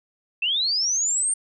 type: linear sweep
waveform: sine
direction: up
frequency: 2600 to 8880 Hz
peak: -20 dBFS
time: 0.42-1.34 s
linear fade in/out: 5 ms
effects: none